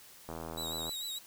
click train, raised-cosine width 1 ms, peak -27 dBFS, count 50, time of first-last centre 0.29-0.893 s, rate 81.3 Hz
sawtooth tone with vibrato, 3854 Hz, B7, 43 cents flat, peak -34 dBFS, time 0.57-1.19 s, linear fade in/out 10 ms, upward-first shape sine, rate 6.7 Hz, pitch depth 53 cents each way
effects white hiss -55 dBFS RMS until 1.26 s

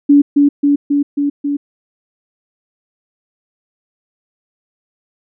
sine tone with echo, 286.3 Hz, D4, 44 cents flat, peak -4 dBFS, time 0.09-0.22 s, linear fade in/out 10 ms, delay 270 ms, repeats 5, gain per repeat -2 dB, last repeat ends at 1.57 s, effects none

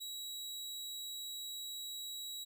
sawtooth tone, 3878 Hz, B7, 32 cents flat, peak -39 dBFS, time 0-2.45 s, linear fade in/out 20 ms, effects none

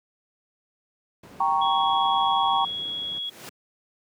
brown noise, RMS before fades -38 dBFS, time 1.23-3.19 s, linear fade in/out 5 ms
sine chord, G diminished, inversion none, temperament equal, 784 / 932.3 / 1108.7 Hz, G5 / Bb5 / Db6, 0 / 0 / 0 cents, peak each -24 dBFS, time 1.4-2.65 s, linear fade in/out 5 ms
sine tone, 3336 Hz, G#7, 7 cents sharp, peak -28 dBFS, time 1.61-3.3 s, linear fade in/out 10 ms
pink noise with exponential growth, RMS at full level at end -36 dBFS, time 2.98-3.49 s, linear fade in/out 0 ms, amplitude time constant 110 ms
effects high-pass 200 Hz 12 dB/octave

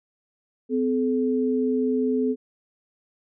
sine tone pair together, 255 / 430 Hz, C4 / A4, -44 / -40 cents, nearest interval major sixth, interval 904 cents, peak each -22 / -24 dBFS, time 0.69-2.36 s, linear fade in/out 50 ms, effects none

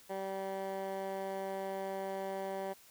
15% pulse tone with band-pass filter, 193.2 Hz, G3, 25 cents flat, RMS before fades -39 dBFS, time 0.09-2.74 s, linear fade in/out 20 ms, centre 690 Hz, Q 1, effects white hiss -60 dBFS RMS until 2.9 s

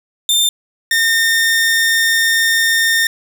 sawtooth tone pair in turn, 3590 / 1822.2 Hz, A7 / A#6, +34 / -40 cents, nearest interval octave, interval 1174 cents, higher first, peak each -8 dBFS, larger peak neither, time 0.29-0.49 / 0.91-3.07 s, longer second, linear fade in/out 2 ms, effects none

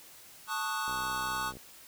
square chord, D# half-diminished seventh, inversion second, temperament equal, 880 / 1108.7 / 1244.5 / 1480 Hz, A5 / C#6 / D#6 / F#6, 0 / 0 / 0 / 0 cents, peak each -38 dBFS, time 0.47-1.53 s, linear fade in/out 50 ms
click train, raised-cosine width 2 ms, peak -34 dBFS, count 45, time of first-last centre 0.88-1.57 s, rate 63.8 Hz
effects white hiss -53 dBFS RMS until 1.87 s

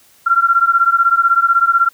sine beating tone pair, 1365 / 1381 Hz, F6 / F6, -40 / -20 cents, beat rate 16 Hz, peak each -12 / -13 dBFS, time 0.26-1.89 s, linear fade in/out 10 ms, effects white hiss -50 dBFS RMS until 1.93 s

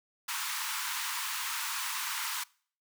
pink high-pass noise, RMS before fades -35 dBFS, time 0.28-2.44 s, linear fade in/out 10 ms, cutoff 890 Hz, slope 96 dB/octave, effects noise-tail reverb RT60 0.5 s tail -24 dB re dry

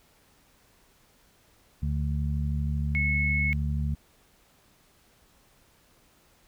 harmonic tone, 72.8 Hz, D2, 15 cents flat, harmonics 1 / 2 / 3, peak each -27 / -30 / -36 dBFS, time 1.82-3.95 s, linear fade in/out 10 ms
sine tone, 2192 Hz, C#7, 20 cents flat, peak -25 dBFS, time 2.95-3.53 s, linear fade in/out 0 ms
effects pink hiss -62 dBFS RMS until 6.47 s

